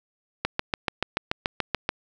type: click train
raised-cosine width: 0.3 ms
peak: -7 dBFS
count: 11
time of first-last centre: 0.45-1.891 s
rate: 6.94 Hz
effects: none